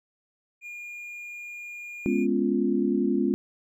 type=tone; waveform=triangle; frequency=2422 Hz; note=D#7; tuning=47 cents flat; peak=-35 dBFS; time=0.61-2.27 s; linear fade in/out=50 ms
type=chord; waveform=sine; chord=C# dominant seventh; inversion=second; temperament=equal; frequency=207.7 / 246.9 / 277.2 / 349.2 Hz; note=G#3 / B3 / C#4 / E#4; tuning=0 / 0 / 0 / 0 cents; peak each=-27 dBFS; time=2.06-3.34 s; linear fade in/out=0 ms
effects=none